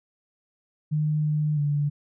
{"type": "tone with pitch steps", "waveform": "sine", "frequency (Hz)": [152.2, 151.3, 145.7], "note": ["D#3", "D#3", "D3"], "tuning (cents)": [-38, -48, -13], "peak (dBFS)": -21, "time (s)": [0.91, 1.9], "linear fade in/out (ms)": 20, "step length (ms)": 330, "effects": []}